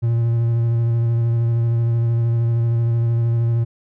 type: tone with vibrato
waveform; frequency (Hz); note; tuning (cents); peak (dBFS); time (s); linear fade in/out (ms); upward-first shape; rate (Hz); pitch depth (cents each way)
triangle; 116.54; A#2; 0; -13; 0.02-3.65; 20; square; 13; 14
effects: none